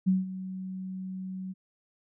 sine tone with ADSR envelope, 187.5 Hz, F#3, 23 cents sharp, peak -19 dBFS, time 0.06-1.54 s, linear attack 22 ms, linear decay 170 ms, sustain -15 dB, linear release 28 ms, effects none

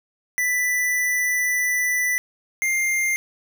square tone pair in turn, 1983 / 2107 Hz, B6 / C7, +7 / +12 cents, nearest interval minor second, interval 105 cents, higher second, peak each -20 dBFS, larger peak neither, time 0.38-2.18 / 2.62-3.16 s, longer first, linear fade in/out 0 ms, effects none

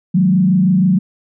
sine tone with frequency modulation, 185 Hz, F#3, in tune, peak -9 dBFS, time 0.14-0.99 s, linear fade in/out 10 ms, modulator 26.3 Hz, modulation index 0.82, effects none

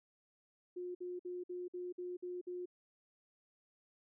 sine tone bursts, 358.1 Hz, F4, 43 cents sharp, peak -40 dBFS, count 8, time 0.76-2.658 s, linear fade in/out 10 ms, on 190 ms, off 54 ms, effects none

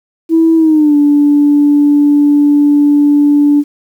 sine tone with pitch glide, 326.3 to 290.7 Hz, E4 to D4, -18 to -18 cents, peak -4 dBFS, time 0.29-3.64 s, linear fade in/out 50 ms, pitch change -200 cents, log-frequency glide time 0.56-0.96 s, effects tanh soft clip ceiling 0 dBFS + 7-bit

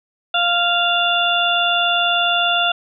harmonic tone, 697 Hz, F5, 4 cents flat, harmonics 1 / 2 / 4 / 5, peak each -20 / -20 / -20 / -20 dBFS, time 0.34-2.72 s, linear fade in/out 5 ms, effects none

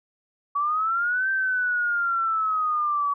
sine linear two-way sweep, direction up then down, 1131 to 1566 to 1131 Hz, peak -21 dBFS, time 0.55-3.14 s, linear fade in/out 10 ms, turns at 1.3 s, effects none

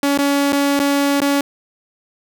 sawtooth tone with dropouts, 282.2 Hz, C#4, 31 cents sharp, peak -10 dBFS, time 0.03-1.41 s, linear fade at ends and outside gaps 2 ms, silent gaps 0.176-0.187 / 0.523-0.529 / 0.793-0.799 / 1.204-1.217 s, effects none

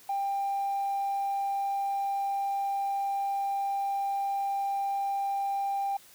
triangle tone, 793 Hz, G5, 20 cents sharp, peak -24 dBFS, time 0.09-5.97 s, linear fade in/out 5 ms, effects tanh soft clip ceiling -24 dBFS + white hiss -55 dBFS RMS until 6.14 s

